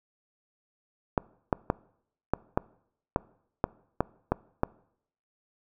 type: clicks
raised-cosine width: 1 ms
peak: -9 dBFS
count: 10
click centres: 1.178 / 1.528 / 1.701 / 2.336 / 2.575 / 3.161 / 3.641 / 4.006 / 4.32 / 4.634 s
effects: noise-tail reverb RT60 0.7 s tail -23 dB re dry